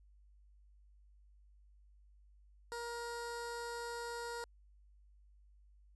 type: tone with notch filter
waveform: 15% pulse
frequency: 471.9 Hz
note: A#4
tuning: 21 cents sharp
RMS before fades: -43 dBFS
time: 2.72-4.44 s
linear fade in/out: 0 ms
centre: 2300 Hz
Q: 1.8
effects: added 50 Hz sine -61 dBFS peak until 5.95 s + resampled to 24000 Hz